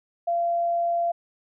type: tone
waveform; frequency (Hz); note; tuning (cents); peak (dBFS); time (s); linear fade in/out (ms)
sine; 686; F5; -31; -21; 0.27-1.12; 10
effects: none